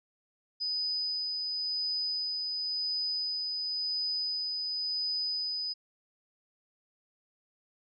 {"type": "tone with tremolo", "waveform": "sine", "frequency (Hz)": 4992, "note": "D#8", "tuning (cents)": 5, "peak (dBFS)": -29, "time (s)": [0.6, 5.74], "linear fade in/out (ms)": 20, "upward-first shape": "sine", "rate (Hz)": 0.94, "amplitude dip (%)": 25, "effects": []}